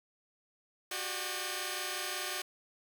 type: tone cluster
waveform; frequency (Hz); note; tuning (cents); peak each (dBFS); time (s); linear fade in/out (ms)
5% pulse; 366.6 / 392.1 / 598 / 1602; F#4 / G4 / D5 / G6; -16 / 0 / +31 / +37; -28 / -33 / -29 / -30; 0.91-2.42; 5
effects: none